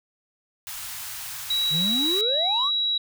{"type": "band-stop noise", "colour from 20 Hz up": "white", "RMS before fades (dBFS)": -35, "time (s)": [0.67, 2.21], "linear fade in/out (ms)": 0, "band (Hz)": [140, 790], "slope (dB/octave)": 24}
{"type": "tone", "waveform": "sine", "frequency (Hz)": 3882, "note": "B7", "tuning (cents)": -31, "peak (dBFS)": -21, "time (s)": [1.5, 2.98], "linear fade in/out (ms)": 5}
{"type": "exponential sweep", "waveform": "triangle", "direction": "up", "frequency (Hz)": [142.1, 1244.5], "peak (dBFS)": -24, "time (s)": [1.7, 2.71], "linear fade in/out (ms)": 50}
{"effects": []}